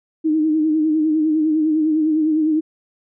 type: tone with vibrato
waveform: sine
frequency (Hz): 311.1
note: D#4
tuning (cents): 0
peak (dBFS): -14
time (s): 0.24-2.61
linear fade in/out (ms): 20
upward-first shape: sine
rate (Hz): 9.9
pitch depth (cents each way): 48
effects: none